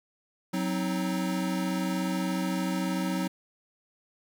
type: chord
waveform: square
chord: C diminished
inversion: second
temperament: equal with one note detuned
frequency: 185 / 261.6 / 315.3 Hz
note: Gb3 / C4 / Eb4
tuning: 0 / 0 / +23 cents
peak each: -30 / -35 / -34 dBFS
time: 0.53-3.28 s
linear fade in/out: 10 ms
effects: 10-bit